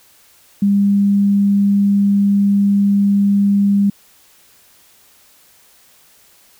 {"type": "tone", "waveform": "sine", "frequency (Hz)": 200.6, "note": "G3", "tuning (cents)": 40, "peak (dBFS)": -10, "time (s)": [0.62, 3.9], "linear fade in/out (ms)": 5, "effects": ["white hiss -50 dBFS RMS until 6.59 s"]}